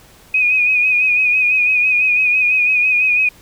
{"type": "tone with vibrato", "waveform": "sine", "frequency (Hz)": 2489, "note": "D#7", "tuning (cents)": 0, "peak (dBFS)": -11, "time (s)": [0.34, 3.29], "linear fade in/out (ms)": 5, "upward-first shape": "sine", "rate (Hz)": 6, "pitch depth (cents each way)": 43, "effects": ["pink hiss -46 dBFS RMS until 3.41 s"]}